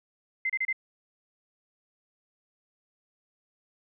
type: tone bursts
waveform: sine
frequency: 2075 Hz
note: C7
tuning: 15 cents flat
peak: -25 dBFS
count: 4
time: 0.45-0.728 s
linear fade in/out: 5 ms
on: 47 ms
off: 30 ms
effects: none